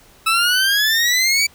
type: exponential sweep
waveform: 20% pulse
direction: up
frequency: 1300 to 2318 Hz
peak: -9 dBFS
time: 0.26-1.47 s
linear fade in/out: 10 ms
effects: pink hiss -49 dBFS RMS until 1.54 s